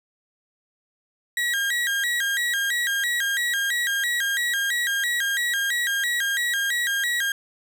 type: tone with vibrato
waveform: 35% pulse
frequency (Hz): 1760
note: A6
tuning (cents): 0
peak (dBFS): -20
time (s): 1.37-7.32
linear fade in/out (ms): 2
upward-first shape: square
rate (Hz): 3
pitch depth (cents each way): 150
effects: none